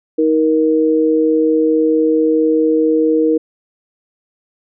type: tone pair together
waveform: sine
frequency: 315.4 / 470.9 Hz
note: D#4 / A#4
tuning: +24 / +18 cents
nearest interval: perfect fifth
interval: 694 cents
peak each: -13 dBFS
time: 0.18-3.38 s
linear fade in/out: 10 ms
effects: none